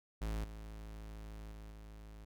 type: tone with level steps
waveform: 45% pulse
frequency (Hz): 53.3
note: G#1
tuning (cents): +46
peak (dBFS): -36 / -46 / -48 / -50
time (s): 0.21-2.25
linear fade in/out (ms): 10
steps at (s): 0.44 / 1.52 / 1.71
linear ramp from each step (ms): 2
effects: none